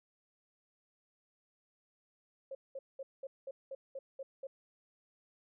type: tone bursts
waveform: sine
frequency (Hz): 539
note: C#5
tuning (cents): -49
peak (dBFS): -40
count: 9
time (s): 2.51-4.47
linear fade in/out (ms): 5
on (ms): 40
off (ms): 200
effects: none